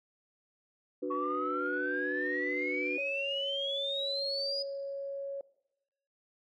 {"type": "chord", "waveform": "sine", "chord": "B minor", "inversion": "first", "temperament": "equal", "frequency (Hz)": [293.7, 370, 493.9], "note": ["D4", "F#4", "B4"], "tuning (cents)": [0, 0, 0], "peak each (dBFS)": -36, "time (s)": [1.02, 2.98], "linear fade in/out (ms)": 10}
{"type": "exponential sweep", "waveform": "sine", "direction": "up", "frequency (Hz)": [1108.7, 4987], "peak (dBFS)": -32, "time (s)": [1.1, 4.63], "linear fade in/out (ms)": 10}
{"type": "tone", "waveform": "sine", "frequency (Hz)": 554.4, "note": "C#5", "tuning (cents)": 0, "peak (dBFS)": -35, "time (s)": [2.98, 5.41], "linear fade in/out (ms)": 2}
{"effects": ["noise-tail reverb RT60 0.9 s tail -20 dB re dry", "tanh soft clip ceiling -22 dBFS"]}